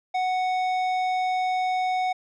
sine tone with tanh clipping, 740 Hz, F#5, in tune, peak -24 dBFS, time 0.14-2.13 s, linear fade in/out 10 ms, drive 12 dB, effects none

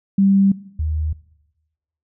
sine tone pair in turn, 196 / 77.51 Hz, G3 / D#2, 0 / -6 cents, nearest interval octave + major third, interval 1606 cents, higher first, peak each -11 / -18 dBFS, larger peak first, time 0.18-0.52 / 0.79-1.13 s, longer neither, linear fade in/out 5 ms, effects noise-tail reverb RT60 1.0 s tail -20 dB re dry

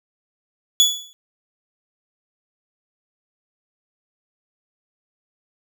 30% pulse tone with exponential decay, 3416 Hz, G#7, 48 cents sharp, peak -6 dBFS, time 0.8-1.13 s, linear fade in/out 0 ms, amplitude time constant 70 ms, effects none

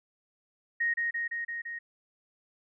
sine tone with echo, 1868 Hz, A#6, 3 cents sharp, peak -25 dBFS, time 0.8-0.94 s, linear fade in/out 10 ms, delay 170 ms, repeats 5, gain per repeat -2 dB, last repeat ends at 1.79 s, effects none

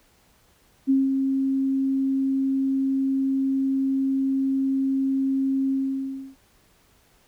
sine tone with ADSR envelope, 268.9 Hz, C4, 47 cents sharp, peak -15 dBFS, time 0.87-6.36 s, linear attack 29 ms, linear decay 190 ms, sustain -5 dB, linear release 650 ms, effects pink hiss -60 dBFS RMS until 7.27 s

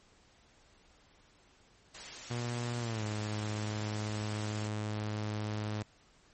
white noise, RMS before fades -45 dBFS, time 1.94-4.68 s, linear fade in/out 10 ms
sawtooth tone with pitch glide, 120 to 106.29 Hz, B2 to G#2, -49 to +41 cents, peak -30 dBFS, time 2.3-5.83 s, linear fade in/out 10 ms, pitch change -210 cents, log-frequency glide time 2.8-3.04 s
effects pink hiss -64 dBFS RMS until 6.33 s + MP3 32 kbps

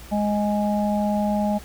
harmonic tone, 207.7 Hz, G#3, in tune, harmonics 1 / 3 / 4, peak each -21 / -26 / -27 dBFS, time 0.11-1.59 s, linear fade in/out 20 ms, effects added 60 Hz sine -42 dBFS peak until 1.64 s + pink hiss -44 dBFS RMS until 1.64 s

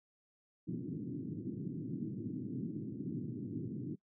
white band-pass noise, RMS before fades -41 dBFS, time 0.67-3.96 s, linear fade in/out 20 ms, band 110 to 330 Hz, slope 48 dB/octave, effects noise-tail reverb RT60 0.1 s tail -23 dB re dry

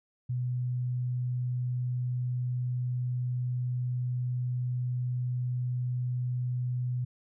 sine tone, 124.4 Hz, B2, 13 cents sharp, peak -28 dBFS, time 0.29-7.05 s, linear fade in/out 10 ms, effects none

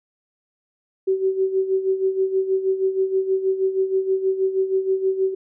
sine tone with tremolo, 381.6 Hz, G4, 47 cents flat, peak -15 dBFS, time 1.07-5.35 s, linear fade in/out 10 ms, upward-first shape sine, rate 6.3 Hz, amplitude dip 70%, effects none

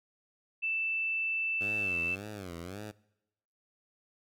sine tone, 2650 Hz, E7, 9 cents sharp, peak -29 dBFS, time 0.62-2.16 s, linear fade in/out 20 ms
10% pulse tone with vibrato, 94.6 Hz, F#2, 39 cents sharp, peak -32 dBFS, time 1.6-2.92 s, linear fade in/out 20 ms, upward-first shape sine, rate 1.8 Hz, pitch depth 210 cents each way
effects noise-tail reverb RT60 0.9 s tail -22 dB re dry

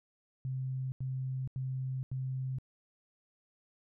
sine tone bursts, 130.81 Hz, C3, in tune, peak -33 dBFS, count 4, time 0.45-2.585 s, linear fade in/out 0 ms, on 470 ms, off 85 ms, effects none

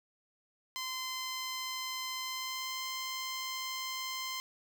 10% pulse tone with pitch glide, 1034 to 1042.4 Hz, C6 to C6, -21 to -7 cents, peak -28 dBFS, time 0.76-4.4 s, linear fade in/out 0 ms, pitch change +14 cents, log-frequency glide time 2.2-2.9 s, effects 9-bit

